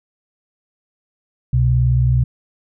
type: tone pair together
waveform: sine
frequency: 66.3 / 125.16 Hz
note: C2 / B2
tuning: +23 / +24 cents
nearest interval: major seventh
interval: 1101 cents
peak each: -17 / -13 dBFS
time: 1.53-2.24 s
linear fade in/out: 5 ms
effects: none